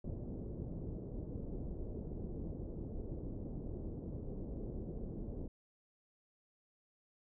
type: low-pass noise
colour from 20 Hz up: pink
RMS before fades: -43 dBFS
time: 0.04-5.48 s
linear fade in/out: 5 ms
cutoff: 470 Hz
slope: 24 dB/octave
effects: none